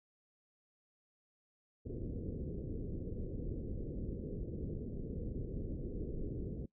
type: low-pass noise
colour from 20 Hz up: pink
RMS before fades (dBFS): -41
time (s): 1.85-6.66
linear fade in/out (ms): 10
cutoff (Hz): 480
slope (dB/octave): 48
effects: noise-tail reverb RT60 0.1 s tail -21 dB re dry